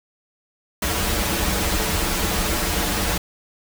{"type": "noise with comb filter", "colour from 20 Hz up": "pink", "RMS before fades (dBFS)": -22, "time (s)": [0.82, 3.18], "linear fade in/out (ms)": 5, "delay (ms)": 7.7, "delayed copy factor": -0.85, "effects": []}